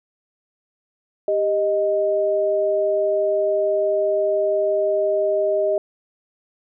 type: tone pair together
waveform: sine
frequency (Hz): 396.4 / 622.3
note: G4 / D#5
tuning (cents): +19 / 0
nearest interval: minor sixth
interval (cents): 781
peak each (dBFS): -22 / -18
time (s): 1.28-5.78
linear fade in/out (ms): 2
effects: none